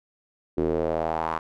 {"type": "tone with band-pass filter sweep", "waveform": "square", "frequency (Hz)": 40.32, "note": "E1", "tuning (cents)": -38, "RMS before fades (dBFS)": -26, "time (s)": [0.57, 1.39], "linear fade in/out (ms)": 10, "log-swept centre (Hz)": [350, 1100], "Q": 3.2, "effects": []}